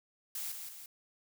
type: noise with echo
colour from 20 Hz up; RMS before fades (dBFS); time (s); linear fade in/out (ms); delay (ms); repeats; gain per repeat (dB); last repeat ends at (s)
blue; -39; 0.35-0.52; 2; 170; 2; -5; 0.86
effects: none